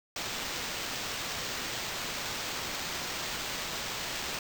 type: noise with sample-and-hold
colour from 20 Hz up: blue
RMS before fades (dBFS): -36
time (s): 0.16-4.39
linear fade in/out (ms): 2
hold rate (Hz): 11025
effects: none